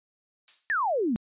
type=noise with exponential decay; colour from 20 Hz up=violet; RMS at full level=-35 dBFS; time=0.48-0.77 s; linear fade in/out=1 ms; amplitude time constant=61 ms
type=exponential sweep; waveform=sine; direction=down; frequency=1869 to 206 Hz; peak=-23 dBFS; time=0.7-1.16 s; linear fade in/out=0 ms
effects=resampled to 8000 Hz